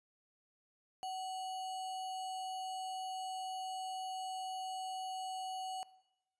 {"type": "tone with sample-and-hold", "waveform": "sine", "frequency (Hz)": 751, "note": "F#5", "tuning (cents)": 26, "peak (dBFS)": -38, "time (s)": [1.03, 5.83], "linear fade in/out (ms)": 0, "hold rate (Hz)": 3675, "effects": ["noise-tail reverb RT60 0.9 s tail -19 dB re dry", "resampled to 22050 Hz"]}